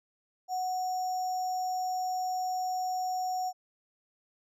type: tone with sample-and-hold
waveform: sine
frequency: 740 Hz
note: F#5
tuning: in tune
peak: -29 dBFS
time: 0.48-3.53 s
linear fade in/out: 50 ms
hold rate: 6300 Hz
effects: low-pass 10000 Hz 12 dB/octave